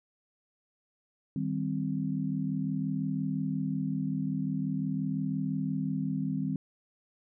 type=chord; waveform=sine; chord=C minor; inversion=first; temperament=equal; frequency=155.56 / 196 / 261.6 Hz; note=Eb3 / G3 / C4; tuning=0 / 0 / 0 cents; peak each=-33 dBFS; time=1.36-6.56 s; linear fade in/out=2 ms; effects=none